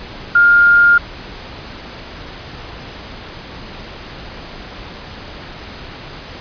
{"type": "tone", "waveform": "sine", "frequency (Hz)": 1409, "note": "F6", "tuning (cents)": 15, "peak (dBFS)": -6, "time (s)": [0.35, 0.98], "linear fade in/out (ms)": 5, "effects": ["pink hiss -32 dBFS RMS until 6.4 s", "resampled to 11025 Hz"]}